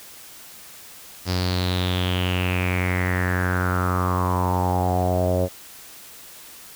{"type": "tone with low-pass filter sweep", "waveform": "sawtooth", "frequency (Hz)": 90.9, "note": "F#2", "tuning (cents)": -30, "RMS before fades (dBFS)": -22, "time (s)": [1.25, 5.49], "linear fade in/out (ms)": 50, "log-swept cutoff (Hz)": [5000, 560], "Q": 6.5, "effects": ["white hiss -43 dBFS RMS until 6.75 s"]}